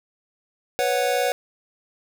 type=chord; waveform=square; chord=B suspended second; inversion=none; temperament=equal with one note detuned; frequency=493.9 / 554.4 / 736.6 Hz; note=B4 / C#5 / F#5; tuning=0 / 0 / -8 cents; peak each=-25 dBFS; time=0.79-1.32 s; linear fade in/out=0 ms; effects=none